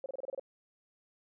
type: tone bursts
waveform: sine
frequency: 539 Hz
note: C#5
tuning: 49 cents flat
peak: -35 dBFS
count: 8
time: 0.04-0.396 s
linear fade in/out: 2 ms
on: 20 ms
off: 28 ms
effects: none